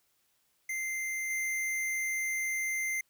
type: tone with level steps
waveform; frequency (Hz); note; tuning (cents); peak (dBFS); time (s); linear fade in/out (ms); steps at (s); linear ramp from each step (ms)
square; 2086; C7; -6; -33 / -31; 0.69-3.01; 5; 1.3; 5
effects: white hiss -73 dBFS RMS until 3.09 s